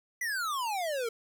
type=exponential sweep; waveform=square; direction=down; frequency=2014 to 443.6 Hz; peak=-31 dBFS; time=0.21-1.09 s; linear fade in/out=5 ms; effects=11-bit